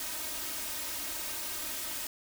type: noise with comb filter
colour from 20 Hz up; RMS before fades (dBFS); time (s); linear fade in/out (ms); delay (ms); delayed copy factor
white; -37; 0-2.07; 2; 3.2; +0.8
effects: none